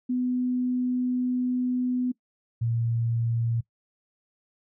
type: tone pair in turn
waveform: sine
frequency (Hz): 250.2 / 116.08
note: B3 / A#2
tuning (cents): +23 / -7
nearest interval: octave + minor second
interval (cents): 1330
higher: first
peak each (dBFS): -23 / -23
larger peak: neither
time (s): 0.09-2.12 / 2.61-3.61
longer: first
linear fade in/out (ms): 10
effects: noise-tail reverb RT60 0.1 s tail -21 dB re dry